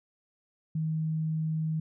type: tone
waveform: sine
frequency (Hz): 158.1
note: D#3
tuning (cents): +28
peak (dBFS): -27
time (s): 0.75-1.8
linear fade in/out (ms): 5
effects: none